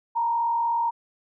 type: tone with frequency modulation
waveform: sine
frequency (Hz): 932.3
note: A#5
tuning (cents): 0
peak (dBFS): -21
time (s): 0.15-0.91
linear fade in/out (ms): 20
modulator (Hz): 43.9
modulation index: 0.48
effects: none